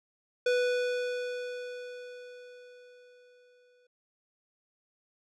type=tone with exponential decay; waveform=square; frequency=493.9 Hz; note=B4; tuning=in tune; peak=-24 dBFS; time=0.46-3.87 s; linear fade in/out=5 ms; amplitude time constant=740 ms; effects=low-pass 5000 Hz 12 dB/octave